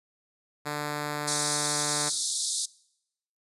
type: tone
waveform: 5% pulse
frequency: 148 Hz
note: D3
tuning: 14 cents sharp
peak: -19 dBFS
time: 0.65-2.1 s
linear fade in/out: 20 ms
type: band-pass noise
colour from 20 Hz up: white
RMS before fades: -30 dBFS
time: 1.27-2.66 s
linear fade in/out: 10 ms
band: 3600 to 10000 Hz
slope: 96 dB/octave
effects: noise-tail reverb RT60 0.8 s tail -23 dB re dry + resampled to 32000 Hz